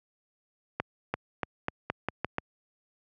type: accelerating click train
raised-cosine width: 0.5 ms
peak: -13 dBFS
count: 8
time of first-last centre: 0.8-2.384 s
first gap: 340 ms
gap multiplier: 0.86
effects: high-pass 80 Hz 12 dB/octave